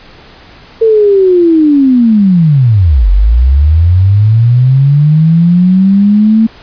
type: linear two-way sweep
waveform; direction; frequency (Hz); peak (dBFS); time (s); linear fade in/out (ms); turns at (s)
sine; down then up; 455.2 to 44.52 to 225.2; -3; 0.81-6.47; 10; 3.09
effects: pink hiss -36 dBFS RMS until 6.62 s + resampled to 11025 Hz